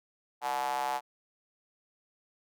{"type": "tone with high-pass filter", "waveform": "square", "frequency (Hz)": 66.4, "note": "C2", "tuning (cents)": 26, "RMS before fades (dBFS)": -32, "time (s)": [0.41, 1.01], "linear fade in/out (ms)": 50, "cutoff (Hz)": 810, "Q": 7.1, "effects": []}